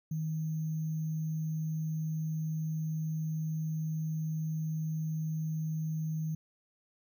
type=tone with sample-and-hold; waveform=sine; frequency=157.8 Hz; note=D#3; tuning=25 cents sharp; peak=-31 dBFS; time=0.11-6.35 s; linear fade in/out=5 ms; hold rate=6300 Hz; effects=none